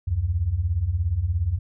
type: beating tone pair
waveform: sine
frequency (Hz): 73.42 / 90.42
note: D2 / F#2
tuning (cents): 0 / -39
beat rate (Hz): 17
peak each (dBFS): -26 / -22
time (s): 0.07-1.59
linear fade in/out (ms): 10
effects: none